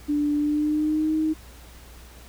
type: tone with pitch glide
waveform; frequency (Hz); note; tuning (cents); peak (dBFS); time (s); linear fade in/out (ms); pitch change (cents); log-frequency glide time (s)
sine; 293.7 to 313; D4 to D#4; 0 to +10; -20; 0.08-1.34; 20; +110; 0.36-1.14
effects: added 60 Hz sine -45 dBFS peak until 2.28 s + pink hiss -49 dBFS RMS until 2.28 s